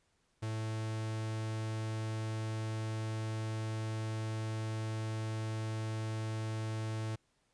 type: tone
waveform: 45% pulse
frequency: 110 Hz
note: A2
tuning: in tune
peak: -35 dBFS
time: 0.42-7.16 s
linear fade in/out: 10 ms
effects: pink hiss -75 dBFS RMS until 7.53 s + resampled to 22050 Hz